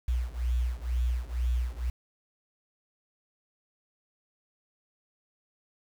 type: beating tone pair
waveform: sine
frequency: 60 / 62.1 Hz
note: B1 / B1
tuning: -49 / +10 cents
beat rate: 2.1 Hz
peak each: -28 / -29 dBFS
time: 0.08-1.9 s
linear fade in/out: 5 ms
effects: tanh soft clip ceiling -20 dBFS + 8-bit